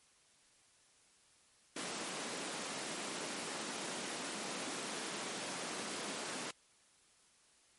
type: high-pass noise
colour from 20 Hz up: pink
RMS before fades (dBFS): -42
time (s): 1.76-6.51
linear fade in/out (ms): 5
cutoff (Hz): 200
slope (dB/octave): 24
effects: white hiss -68 dBFS RMS until 7.78 s + MP3 48 kbps